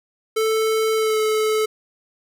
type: tone with pitch glide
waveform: square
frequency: 440.4 to 433.1 Hz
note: A4 to A4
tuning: +2 to -27 cents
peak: -18 dBFS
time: 0.36-1.66 s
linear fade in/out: 10 ms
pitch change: -29 cents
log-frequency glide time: 0.95-1.19 s
effects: none

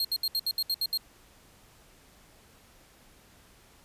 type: tone bursts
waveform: 45% pulse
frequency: 4230 Hz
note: C8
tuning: 18 cents sharp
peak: -25 dBFS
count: 9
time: 0-0.975 s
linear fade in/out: 2 ms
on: 47 ms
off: 69 ms
effects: pink hiss -58 dBFS RMS until 3.84 s + resampled to 32000 Hz

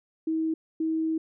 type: tone bursts at uneven times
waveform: sine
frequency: 320.3 Hz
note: E4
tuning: 50 cents flat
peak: -24 dBFS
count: 2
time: 0.27-0.54 / 0.8-1.18 s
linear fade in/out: 5 ms
effects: none

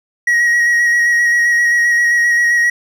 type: tone with vibrato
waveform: triangle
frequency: 1900 Hz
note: A#6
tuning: 33 cents sharp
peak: -8 dBFS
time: 0.27-2.7 s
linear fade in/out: 5 ms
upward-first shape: square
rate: 7.6 Hz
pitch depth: 16 cents each way
effects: none

